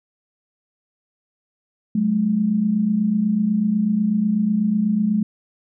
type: tone pair together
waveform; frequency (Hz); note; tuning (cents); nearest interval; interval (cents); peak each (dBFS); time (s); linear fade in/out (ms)
sine; 185.8 / 213.9; F#3 / A3; +7 / -49; major second; 244; -23 / -17; 1.95-5.23; 5
effects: none